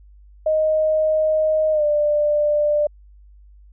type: tone with pitch glide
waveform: sine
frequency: 623 to 593.8 Hz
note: D#5 to D5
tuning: +2 to +19 cents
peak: -15 dBFS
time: 0.46-2.87 s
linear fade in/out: 5 ms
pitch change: -83 cents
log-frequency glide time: 1.72-1.84 s
effects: added 50 Hz sine -44 dBFS peak until 3.72 s